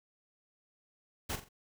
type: noise with echo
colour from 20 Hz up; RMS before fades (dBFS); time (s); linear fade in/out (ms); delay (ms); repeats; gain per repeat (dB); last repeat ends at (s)
pink; -36; 1.29-1.36; 10; 43; 3; -9; 1.489
effects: none